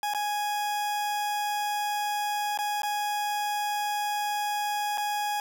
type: tone with dropouts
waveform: 40% pulse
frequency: 830.6 Hz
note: G#5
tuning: in tune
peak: -26 dBFS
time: 0.03-5.4 s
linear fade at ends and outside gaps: 1 ms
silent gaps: 0.137-0.147 / 2.575-2.588 / 2.82-2.832 / 4.975-4.98 s
effects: none